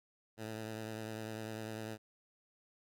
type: tone with vibrato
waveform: 10% pulse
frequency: 110 Hz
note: A2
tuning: in tune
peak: -33 dBFS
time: 0.37-1.98 s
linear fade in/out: 50 ms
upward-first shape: sine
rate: 10 Hz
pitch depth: 33 cents each way
effects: none